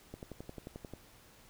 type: click train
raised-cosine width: 2 ms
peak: -30 dBFS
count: 10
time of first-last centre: 0.14-0.936 s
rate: 11.3 Hz
effects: pink hiss -60 dBFS RMS until 1.49 s